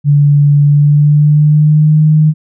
sine tone with pitch glide, 144.7 to 154.19 Hz, D3 to D#3, -25 to -15 cents, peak -4 dBFS, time 0.04-2.34 s, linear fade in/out 50 ms, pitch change +110 cents, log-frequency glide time 0.62-2.03 s, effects none

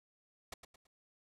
pink noise with echo, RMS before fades -44 dBFS, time 0.52-0.54 s, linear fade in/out 5 ms, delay 110 ms, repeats 3, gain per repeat -9 dB, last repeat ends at 0.87 s, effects low-pass 10000 Hz 12 dB/octave

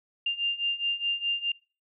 sine beating tone pair, 2794 / 2798.8 Hz, F7 / F7, 0 / +3 cents, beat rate 4.8 Hz, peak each -31 / -28 dBFS, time 0.26-1.52 s, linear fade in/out 5 ms, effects noise-tail reverb RT60 0.4 s tail -26 dB re dry

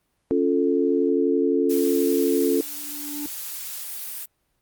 sine chord, Db augmented, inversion none, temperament equal, 277.2 / 349.2 / 440 Hz, Db4 / F4 / A4, 0 / 0 / 0 cents, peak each -22 / -23 / -22 dBFS, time 0.31-2.61 s, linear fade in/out 0 ms
blue noise, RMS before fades -33 dBFS, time 1.69-4.26 s, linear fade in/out 20 ms
triangle tone with exponential growth, 292.9 Hz, D4, 5 cents flat, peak -26 dBFS, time 2.15-3.26 s, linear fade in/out 0 ms, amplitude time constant 240 ms
effects pink hiss -71 dBFS RMS until 4.61 s + Opus 32 kbps

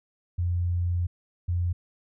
sine tone bursts at uneven times, 87.7 Hz, F2, 8 cents sharp, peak -23 dBFS, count 2, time 0.38-1.07 / 1.48-1.73 s, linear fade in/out 10 ms, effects none

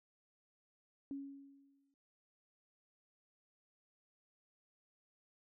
sine tone with exponential decay, 277.2 Hz, C#4, in tune, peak -39 dBFS, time 1.11-1.94 s, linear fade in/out 1 ms, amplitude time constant 180 ms, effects none

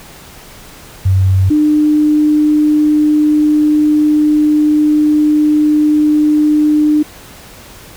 sine tone pair in turn, 95 / 301.6 Hz, F#2 / D4, +46 / +46 cents, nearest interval octave + minor sixth, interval 2000 cents, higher second, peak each -7 / -7 dBFS, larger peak neither, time 1.05-1.5 / 1.5-7.03 s, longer second, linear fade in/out 10 ms, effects pink hiss -36 dBFS RMS until 7.96 s

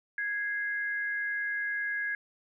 sine tone pair together, 1655 / 2093 Hz, G#6 / C7, -6 / 0 cents, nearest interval major third, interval 406 cents, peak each -30 / -38 dBFS, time 0.18-2.15 s, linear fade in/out 2 ms, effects none

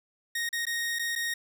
sawtooth tone with dropouts, 1864.7 Hz, A#6, in tune, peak -25 dBFS, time 0.35-1.34 s, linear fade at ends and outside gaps 5 ms, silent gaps 0.491-0.528 / 0.654-0.667 / 0.988-0.993 / 1.154-1.159 s, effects none

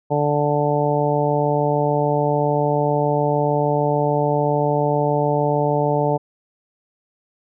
harmonic tone, 146.83 Hz, D3, in tune, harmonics 1 / 2 / 3 / 4 / 5 / 6, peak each -22 / -26 / -22 / -22 / -25 / -24 dBFS, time 0.1-6.18 s, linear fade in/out 20 ms, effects none

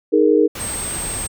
sine chord, D# suspended fourth, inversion none, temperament equal, 311.1 / 415.3 / 466.2 Hz, D#4 / G#4 / A#4, 0 / 0 / 0 cents, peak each -15 dBFS, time 0.12-0.48 s, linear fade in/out 20 ms
pink noise, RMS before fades -29 dBFS, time 0.55-1.27 s, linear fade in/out 5 ms
sine tone, 8372 Hz, C9, in tune, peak -24 dBFS, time 0.59-1.28 s, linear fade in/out 20 ms
effects none

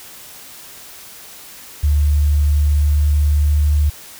sine tone with pitch glide, 73.42 to 74.06 Hz, D2 to D2, 0 to +15 cents, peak -11 dBFS, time 1.83-3.9 s, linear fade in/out 10 ms, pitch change +15 cents, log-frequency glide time 2.45-3.58 s, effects white hiss -38 dBFS RMS until 4.19 s

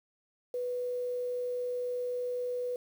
sine tone with quantisation, 493.9 Hz, B4, in tune, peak -31 dBFS, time 0.54-2.76 s, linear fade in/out 2 ms, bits 9, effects none

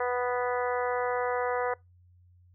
harmonic tone, 246.9 Hz, B3, in tune, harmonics 2 / 3 / 4 / 5 / 6 / 7 / 8, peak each -29 / -33 / -35 / -37 / -39 / -40 / -41 dBFS, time 0-1.74 s, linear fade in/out 5 ms, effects noise-tail reverb RT60 0.2 s tail -24 dB re dry + added 89 Hz sine -56 dBFS peak until 2.54 s

